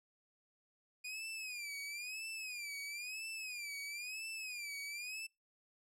sawtooth tone with vibrato, 2448 Hz, D#7, 29 cents flat, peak -39 dBFS, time 1.04-5.27 s, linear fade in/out 10 ms, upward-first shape sine, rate 1 Hz, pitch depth 140 cents each way, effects noise-tail reverb RT60 0.2 s tail -24 dB re dry + low-pass 12000 Hz 12 dB/octave

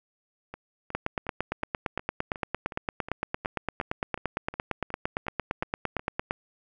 two click trains, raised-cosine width 0.5 ms, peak -23 / -12 dBFS, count 16 / 48, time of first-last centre 0.54-5.995 / 0.95-6.309 s, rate 2.75 / 8.77 Hz, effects none

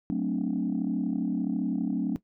sine chord, D dominant seventh, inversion first, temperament equal, 185 / 220 / 261.6 / 293.7 Hz, F#3 / A3 / C4 / D4, 0 / 0 / 0 / 0 cents, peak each -30 dBFS, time 0.1-2.16 s, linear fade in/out 0 ms, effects noise-tail reverb RT60 0.1 s tail -17 dB re dry + tanh soft clip ceiling -19 dBFS

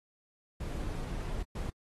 brown noise bursts at uneven times, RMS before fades -36 dBFS, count 2, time 0.6-1.43 / 1.55-1.7 s, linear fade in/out 5 ms, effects AAC 32 kbps

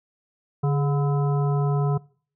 harmonic tone with a mistuned harmonic, 144.2 Hz, D3, 31 cents flat, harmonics 1 / 3 / 5 / 7 / 9, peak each -19 / -29 / -33 / -36 / -38 dBFS, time 0.63-1.98 s, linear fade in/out 10 ms, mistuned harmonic 3, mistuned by -64 cents, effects noise-tail reverb RT60 0.5 s tail -24 dB re dry

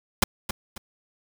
pink noise with echo, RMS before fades -17 dBFS, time 0.22-0.24 s, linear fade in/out 5 ms, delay 270 ms, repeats 2, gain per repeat -10 dB, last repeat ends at 0.78 s, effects none

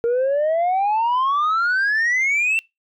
sine exponential sweep, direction up, 460.5 to 2713 Hz, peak -14 dBFS, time 0.04-2.59 s, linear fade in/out 0 ms, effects noise-tail reverb RT60 0.2 s tail -25 dB re dry + tanh soft clip ceiling -15 dBFS

